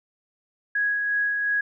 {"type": "tone with tremolo", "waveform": "sine", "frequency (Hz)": 1661.2, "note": "G#6", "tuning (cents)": 0, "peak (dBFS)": -20, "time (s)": [0.75, 1.61], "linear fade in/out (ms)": 5, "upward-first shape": "sine", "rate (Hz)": 2.8, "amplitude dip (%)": 30, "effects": []}